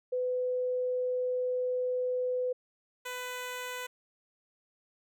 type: tone pair in turn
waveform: sine / 10% pulse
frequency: 502 / 499.1 Hz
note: B4 / B4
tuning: +28 / +18 cents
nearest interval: unison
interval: 10 cents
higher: first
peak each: -28 dBFS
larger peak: neither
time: 0.12-2.53 / 3.05-3.87 s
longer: first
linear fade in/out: 10 ms
effects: none